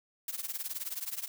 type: noise with tremolo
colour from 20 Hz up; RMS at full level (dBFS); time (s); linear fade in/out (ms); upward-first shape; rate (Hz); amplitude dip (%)
blue; -34; 0.28-1.28; 2; triangle; 19; 95
effects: none